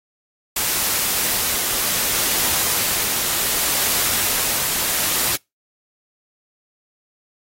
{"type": "noise with tremolo", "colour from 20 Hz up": "white", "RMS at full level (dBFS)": -19, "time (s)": [0.56, 5.36], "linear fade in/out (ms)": 5, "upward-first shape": "triangle", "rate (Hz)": 0.66, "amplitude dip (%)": 25, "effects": ["noise-tail reverb RT60 0.2 s tail -25 dB re dry", "AAC 48 kbps"]}